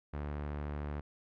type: tone with low-pass filter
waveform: sawtooth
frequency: 73.42 Hz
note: D2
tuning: in tune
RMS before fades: -39 dBFS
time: 0.13-1.01 s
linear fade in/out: 10 ms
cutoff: 1700 Hz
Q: 0.91
effects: none